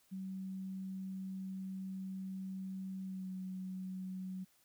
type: tone with pitch glide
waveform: sine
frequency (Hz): 190 to 186.95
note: F#3 to F#3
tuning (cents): +46 to +18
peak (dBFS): -40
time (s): 0.11-4.45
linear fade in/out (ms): 20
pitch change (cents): -28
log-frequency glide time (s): 3.02-3.3
effects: white hiss -71 dBFS RMS until 4.64 s